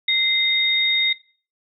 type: tone pair together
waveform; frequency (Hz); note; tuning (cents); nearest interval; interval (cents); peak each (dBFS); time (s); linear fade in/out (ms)
sine; 2082 / 3712; C7 / A#7; -9 / -8; minor seventh; 1001; -21 / -17; 0.08-1.13; 5
effects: noise-tail reverb RT60 0.4 s tail -20 dB re dry